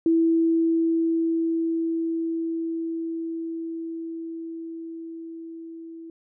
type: tone with level ramp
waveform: sine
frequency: 329.1 Hz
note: E4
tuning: 3 cents flat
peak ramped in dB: -16 to -37 dBFS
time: 0.06-6.1 s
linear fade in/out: 2 ms
effects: none